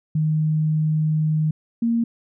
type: tone pair in turn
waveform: sine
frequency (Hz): 155.2 / 232.1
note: D#3 / A#3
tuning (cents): -4 / -7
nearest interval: perfect fifth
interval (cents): 697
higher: second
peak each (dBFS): -17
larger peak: neither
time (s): 0.15-1.51 / 1.82-2.04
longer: first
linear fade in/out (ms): 5
effects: none